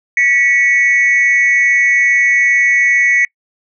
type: tone pair together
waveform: sine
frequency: 1942.4 / 2220 Hz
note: B6 / C#7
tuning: -29 / +2 cents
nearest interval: major second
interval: 231 cents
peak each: -10 dBFS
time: 0.17-3.25 s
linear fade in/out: 2 ms
effects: noise-tail reverb RT60 0.1 s tail -26 dB re dry + tanh soft clip ceiling -4 dBFS